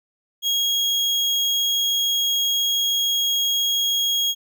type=tone; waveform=35% pulse; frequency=3289 Hz; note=G#7; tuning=18 cents flat; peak=-17 dBFS; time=0.42-4.35 s; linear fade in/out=50 ms; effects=none